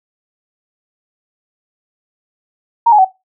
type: tone with pitch steps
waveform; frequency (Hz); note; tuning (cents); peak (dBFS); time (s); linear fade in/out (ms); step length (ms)
sine; 932.3 / 840.2 / 757.3; A#5 / G#5 / F#5; 0 / +20 / +40; -5; 2.86-3.049; 10; 63
effects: noise-tail reverb RT60 0.2 s tail -17 dB re dry